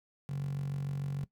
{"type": "tone with high-pass filter", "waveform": "15% pulse", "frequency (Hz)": 46.75, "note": "F#1", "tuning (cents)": 19, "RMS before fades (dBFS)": -35, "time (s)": [0.29, 1.24], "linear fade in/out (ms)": 0, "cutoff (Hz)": 140, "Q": 8.6, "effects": ["noise-tail reverb RT60 0.1 s tail -18 dB re dry"]}